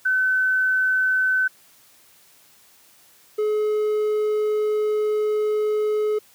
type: tone pair in turn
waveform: sine / triangle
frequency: 1519 / 425.2 Hz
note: F#6 / G#4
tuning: +45 / +41 cents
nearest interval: octave + minor seventh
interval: 2204 cents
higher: first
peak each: -17 dBFS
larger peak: neither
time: 0.05-1.48 / 3.38-6.19 s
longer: second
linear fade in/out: 10 ms
effects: white hiss -54 dBFS RMS until 6.34 s + high-pass 80 Hz 12 dB/octave